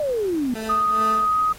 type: exponential sweep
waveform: sine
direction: down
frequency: 619 to 234.8 Hz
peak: -20 dBFS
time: 0-0.54 s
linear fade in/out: 2 ms
type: tone with tremolo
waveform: 20% pulse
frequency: 220 Hz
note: A3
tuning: in tune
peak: -22 dBFS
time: 0.55-1.27 s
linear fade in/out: 5 ms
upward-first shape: sine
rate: 2.4 Hz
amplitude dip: 80%
type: tone with pitch glide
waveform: sine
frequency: 1244.5 to 1255.3 Hz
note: D#6 to D#6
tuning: 0 to +15 cents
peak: -17 dBFS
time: 0.69-1.53 s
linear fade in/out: 10 ms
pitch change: +15 cents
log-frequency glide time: 0.84-1.41 s
effects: pink hiss -43 dBFS RMS until 1.58 s + AAC 48 kbps